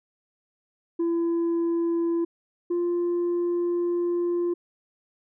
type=tone pair in turn; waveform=sine; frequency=337.2 / 348.1 Hz; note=E4 / F4; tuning=+39 / -6 cents; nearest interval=minor second; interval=55 cents; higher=second; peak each=-19 / -20 dBFS; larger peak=first; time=0.99-2.25 / 2.7-4.54 s; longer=second; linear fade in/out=10 ms; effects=tanh soft clip ceiling -21 dBFS